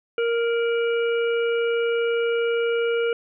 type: harmonic tone with a mistuned harmonic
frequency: 466.2 Hz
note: A#4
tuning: in tune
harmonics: 1 / 3 / 5 / 6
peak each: -20 / -30 / -34 / -36 dBFS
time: 0.18-3.13 s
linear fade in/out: 2 ms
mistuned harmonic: 6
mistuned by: +61 cents
effects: none